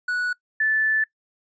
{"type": "tone pair in turn", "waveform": ["triangle", "sine"], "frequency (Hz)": [1472, 1750.5], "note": ["F#6", "A6"], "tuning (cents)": [-9, -9], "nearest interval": "minor third", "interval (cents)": 300, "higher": "second", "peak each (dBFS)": [-20, -18], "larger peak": "second", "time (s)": [[0.08, 0.33], [0.6, 1.04]], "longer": "second", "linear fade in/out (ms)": 5, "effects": ["noise-tail reverb RT60 0.1 s tail -21 dB re dry", "resampled to 16000 Hz"]}